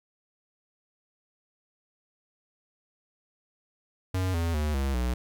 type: tone with pitch steps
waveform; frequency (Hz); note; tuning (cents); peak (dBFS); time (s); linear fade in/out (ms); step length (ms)
square; 92.9 / 83.73 / 75.46 / 68.01 / 61.29; F#2 / E2 / D2 / C#2 / B1; +7 / +28 / +48 / -32 / -13; -26; 4.14-5.14; 5; 200
effects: 11-bit